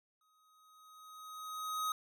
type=tone with exponential growth; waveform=square; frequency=1259 Hz; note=D#6; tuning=20 cents sharp; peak=-33 dBFS; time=0.21-1.92 s; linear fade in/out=2 ms; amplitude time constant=370 ms; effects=none